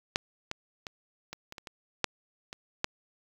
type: clicks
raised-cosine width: 0.2 ms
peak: -8 / -16 / -21 / -23 / -25 / -25 / -24 / -7 / -23 / -9 dBFS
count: 10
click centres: 0.159 / 0.514 / 0.868 / 1.33 / 1.524 / 1.582 / 1.672 / 2.043 / 2.529 / 2.844 s
effects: 7-bit